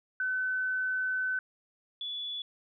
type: tone pair in turn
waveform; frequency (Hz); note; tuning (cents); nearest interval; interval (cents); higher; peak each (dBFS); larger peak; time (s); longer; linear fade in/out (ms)
sine; 1515 / 3432; F#6 / A7; +40 / -44; octave + major second; 1416; second; -28 / -34; first; 0.2-1.39 / 2.01-2.42; first; 2
effects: none

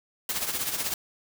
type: noise with tremolo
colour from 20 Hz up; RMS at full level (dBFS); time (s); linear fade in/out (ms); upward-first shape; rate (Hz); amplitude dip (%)
white; -27; 0.29-0.94; 2; triangle; 16; 70
effects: none

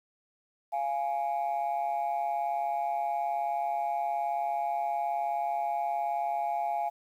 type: tone pair together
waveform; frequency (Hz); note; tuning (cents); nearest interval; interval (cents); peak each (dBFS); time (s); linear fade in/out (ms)
sine; 693 / 831.9; F5 / G#5; -14 / +3; minor third; 317; -29 / -29; 0.72-6.9; 20
effects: tanh soft clip ceiling -24 dBFS + 10-bit

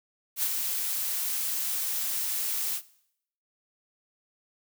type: noise with ADSR envelope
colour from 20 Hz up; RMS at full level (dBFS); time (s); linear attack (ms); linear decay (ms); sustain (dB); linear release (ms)
blue; -26; 0.36-2.82; 68; 57; -4; 78
effects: noise-tail reverb RT60 0.7 s tail -19 dB re dry

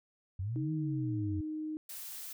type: linear two-way sweep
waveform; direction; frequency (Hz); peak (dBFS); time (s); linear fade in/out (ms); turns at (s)
sine; up then down; 87.31 to 159.7 to 87.7; -33; 0.39-1.41; 5; 0.72
type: tone with pitch glide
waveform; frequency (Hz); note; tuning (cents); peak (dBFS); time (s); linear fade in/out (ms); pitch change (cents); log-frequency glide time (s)
sine; 312.4 to 309.7; D#4 to D#4; +7 to -8; -35; 0.56-1.77; 0; -15; 0.88-1.18
type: noise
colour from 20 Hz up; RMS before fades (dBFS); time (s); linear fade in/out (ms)
blue; -44; 1.89-2.33; 5
effects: none

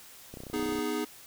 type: click train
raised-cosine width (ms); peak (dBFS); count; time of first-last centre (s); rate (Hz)
2; -29; 15; 0.34-0.787; 31.3
type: chord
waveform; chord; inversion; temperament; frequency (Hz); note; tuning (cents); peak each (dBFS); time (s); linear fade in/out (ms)
square; G# minor; first; equal; 246.9 / 311.1 / 415.3; B3 / D#4 / G#4; 0 / 0 / 0; -36 / -34 / -34; 0.53-1.05; 10
effects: white hiss -51 dBFS RMS until 1.26 s

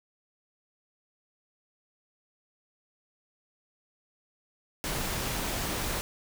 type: noise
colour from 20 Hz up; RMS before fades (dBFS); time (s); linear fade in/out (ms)
pink; -32; 4.84-6.01; 0
effects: none

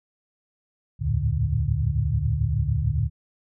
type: tone cluster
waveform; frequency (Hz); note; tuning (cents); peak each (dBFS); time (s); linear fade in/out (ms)
sine; 70.6 / 81.7 / 107.7 / 114.6 / 146.3; C#2 / E2 / A2 / A#2 / D3; +32 / -15 / -37 / -29 / -6; -27; 0.99-3.1; 50
effects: none

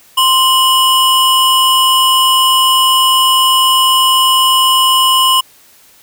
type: tone pair together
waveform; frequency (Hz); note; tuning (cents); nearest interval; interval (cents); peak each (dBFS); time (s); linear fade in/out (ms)
square; 1044 / 2932; C6 / F#7; -4 / -16; octave + tritone; 1788; -11; 0.17-5.41; 10
effects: white hiss -45 dBFS RMS until 6.02 s

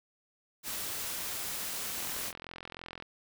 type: noise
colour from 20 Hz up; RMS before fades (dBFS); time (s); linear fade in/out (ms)
white; -37; 0.63-2.33; 50
type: click train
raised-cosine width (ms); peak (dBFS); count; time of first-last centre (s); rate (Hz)
0.3; -26; 46; 1.98-3.024; 43.1
effects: none

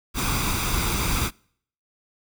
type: noise with comb filter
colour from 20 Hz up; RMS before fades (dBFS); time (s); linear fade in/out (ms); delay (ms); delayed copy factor
pink; -24; 0.14-1.31; 50; 0.83; +0.6
effects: noise-tail reverb RT60 0.6 s tail -26 dB re dry

